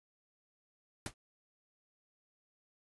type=noise with exponential decay; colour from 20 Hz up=pink; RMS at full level=-34 dBFS; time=1.06-1.14 s; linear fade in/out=1 ms; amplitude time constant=16 ms; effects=resampled to 24000 Hz